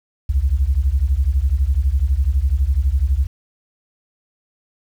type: beating tone pair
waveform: sine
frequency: 61.74 / 73.74 Hz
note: B1 / D2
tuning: 0 / +8 cents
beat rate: 12 Hz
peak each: -16 dBFS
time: 0.29-3.27 s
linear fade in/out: 10 ms
effects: tanh soft clip ceiling -8 dBFS + 8-bit